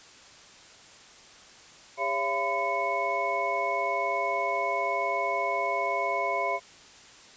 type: tone cluster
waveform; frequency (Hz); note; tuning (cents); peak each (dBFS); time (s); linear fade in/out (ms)
sine; 404 / 557 / 678 / 1009 / 2200; G#4 / C#5 / E5 / B5 / C#7; -48 / +8 / +49 / +37 / -14; -36 / -34 / -30 / -30 / -32; 1.97-6.6; 50
effects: white hiss -51 dBFS RMS until 7.36 s + resampled to 16000 Hz